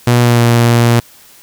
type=tone with pitch glide; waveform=sawtooth; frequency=120.9 to 118.21 Hz; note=B2 to A#2; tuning=-36 to +25 cents; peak=-3 dBFS; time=0.07-1 s; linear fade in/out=5 ms; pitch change=-39 cents; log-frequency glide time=0.22-0.42 s; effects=white hiss -42 dBFS RMS until 1.42 s